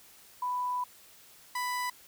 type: tone pair in turn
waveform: sine / 30% pulse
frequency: 992 / 992 Hz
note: B5 / B5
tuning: +7 / +7 cents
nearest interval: unison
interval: 0 cents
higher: neither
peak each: -29 / -28 dBFS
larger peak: second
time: 0.42-0.84 / 1.55-1.9 s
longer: first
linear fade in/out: 5 ms
effects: white hiss -56 dBFS RMS until 2.07 s

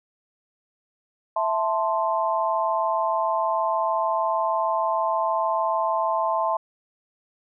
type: chord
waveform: sine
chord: A minor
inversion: second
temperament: equal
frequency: 659.3 / 880 / 1046.5 Hz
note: E5 / A5 / C6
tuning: 0 / 0 / 0 cents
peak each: -25 dBFS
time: 1.36-6.57 s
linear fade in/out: 5 ms
effects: none

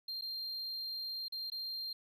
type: tone with dropouts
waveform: triangle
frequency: 4186 Hz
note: C8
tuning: in tune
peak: -37 dBFS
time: 0.08-1.93 s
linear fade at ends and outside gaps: 5 ms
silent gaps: 0.212-0.22 / 1.283-1.322 / 1.501-1.518 s
effects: none

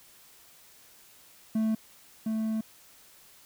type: tone pair in turn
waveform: triangle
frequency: 220 / 220 Hz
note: A3 / A3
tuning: 0 / 0 cents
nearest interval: unison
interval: 0 cents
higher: neither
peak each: -22 / -25 dBFS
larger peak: first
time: 1.55-1.75 / 2.26-2.61 s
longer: second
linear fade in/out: 5 ms
effects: white hiss -56 dBFS RMS until 3.45 s

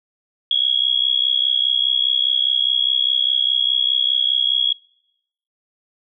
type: tone with amplitude modulation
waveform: sine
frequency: 3322 Hz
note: G#7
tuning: in tune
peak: -11 dBFS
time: 0.51-4.73 s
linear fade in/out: 2 ms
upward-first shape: sine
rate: 64.9 Hz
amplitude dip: 90%
effects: noise-tail reverb RT60 0.8 s tail -23 dB re dry

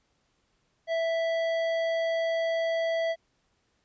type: tone with hard clipping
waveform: sine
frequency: 659.3 Hz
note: E5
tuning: in tune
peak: -27 dBFS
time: 0.87-3.16 s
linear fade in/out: 50 ms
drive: 11 dB
effects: pink hiss -72 dBFS RMS until 3.84 s + resampled to 16000 Hz

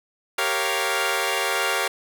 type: chord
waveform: 10% pulse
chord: G half-diminished seventh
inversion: none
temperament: equal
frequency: 392 / 466.2 / 554.4 / 698.5 Hz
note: G4 / Bb4 / Db5 / F5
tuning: 0 / 0 / 0 / 0 cents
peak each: -19 dBFS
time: 0.38-1.88 s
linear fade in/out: 5 ms
effects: none

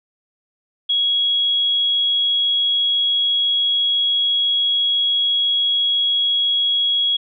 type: tone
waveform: sine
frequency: 3322 Hz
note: G#7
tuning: in tune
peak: -15 dBFS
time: 0.89-7.17 s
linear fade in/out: 10 ms
effects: none

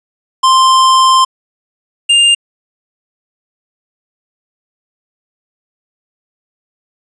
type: tone pair in turn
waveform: square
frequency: 1046.5 / 2804 Hz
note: C6 / F7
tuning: 0 / +6 cents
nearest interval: octave + perfect fourth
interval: 1706 cents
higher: second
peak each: -6 dBFS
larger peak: neither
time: 0.43-1.25 / 2.09-2.35 s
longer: first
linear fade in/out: 10 ms
effects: resampled to 22050 Hz + 8-bit

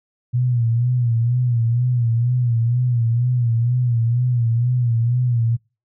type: tone with vibrato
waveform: sine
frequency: 120 Hz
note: B2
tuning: 49 cents flat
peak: -15 dBFS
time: 0.33-5.57 s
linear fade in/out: 20 ms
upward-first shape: sine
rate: 2.1 Hz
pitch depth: 79 cents each way
effects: noise-tail reverb RT60 0.3 s tail -26 dB re dry

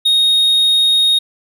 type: tone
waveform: triangle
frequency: 3729 Hz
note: A#7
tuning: in tune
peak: -8 dBFS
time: 0.05-1.19 s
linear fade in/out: 10 ms
effects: none

